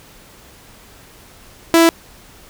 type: tone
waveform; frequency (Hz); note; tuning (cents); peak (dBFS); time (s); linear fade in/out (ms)
sawtooth; 331.6; E4; +10; -4; 1.74-1.89; 0
effects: pink hiss -44 dBFS RMS until 2.49 s